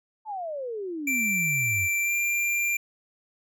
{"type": "exponential sweep", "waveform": "sine", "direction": "down", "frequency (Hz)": [895, 87.31], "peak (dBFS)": -30, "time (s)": [0.25, 1.89], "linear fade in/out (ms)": 50}
{"type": "tone with pitch glide", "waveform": "square", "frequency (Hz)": [2349, 2378], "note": ["D7", "D7"], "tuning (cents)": [0, 21], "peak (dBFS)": -24, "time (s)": [1.07, 2.77], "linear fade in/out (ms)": 5, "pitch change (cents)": 21, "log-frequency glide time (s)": [2.03, 2.13]}
{"effects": []}